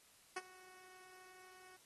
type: tone with ADSR envelope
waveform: 10% pulse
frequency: 370 Hz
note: F#4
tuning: in tune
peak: -30 dBFS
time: 0.36-1.77 s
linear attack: 8 ms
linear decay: 38 ms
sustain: -22 dB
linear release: 15 ms
effects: white hiss -67 dBFS RMS until 1.85 s + AAC 32 kbps